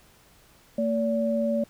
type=tone pair together; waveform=sine; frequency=226.7 / 574.2 Hz; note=A#3 / D5; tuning=-48 / -39 cents; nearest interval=octave + major third; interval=1609 cents; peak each=-25 dBFS; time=0.78-1.64 s; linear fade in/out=5 ms; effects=pink hiss -57 dBFS RMS until 1.69 s